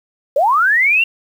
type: linear sweep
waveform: sine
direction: up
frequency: 517 to 2800 Hz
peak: -10 dBFS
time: 0.36-1.04 s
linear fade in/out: 5 ms
effects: 7-bit